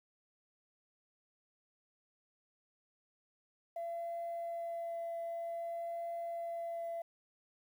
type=tone with vibrato; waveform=sine; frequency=677 Hz; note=E5; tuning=46 cents sharp; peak=-36 dBFS; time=3.76-7.02 s; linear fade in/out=5 ms; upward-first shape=triangle; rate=0.53 Hz; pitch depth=9 cents each way; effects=tanh soft clip ceiling -35 dBFS + 11-bit